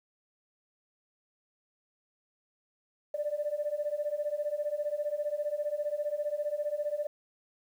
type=beating tone pair; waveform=sine; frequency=583 / 598 Hz; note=D5 / D5; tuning=-13 / +31 cents; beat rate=15 Hz; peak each=-33 / -32 dBFS; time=3.14-7.07 s; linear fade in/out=5 ms; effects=tanh soft clip ceiling -22 dBFS + 10-bit